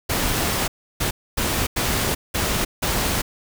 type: noise bursts at uneven times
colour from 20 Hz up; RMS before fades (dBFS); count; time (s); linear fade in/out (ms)
pink; -22; 6; 0.09-0.68 / 1-1.11 / 1.37-1.67 / 1.76-2.15 / 2.34-2.65 / 2.82-3.22; 10
effects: none